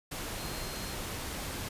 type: tone in noise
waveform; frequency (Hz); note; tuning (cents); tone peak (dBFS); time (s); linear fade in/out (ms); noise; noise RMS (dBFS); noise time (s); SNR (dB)
sine; 4205; C8; +8; -47; 0.38-0.95; 10; pink; -38; 0.11-1.69; -12
effects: resampled to 32000 Hz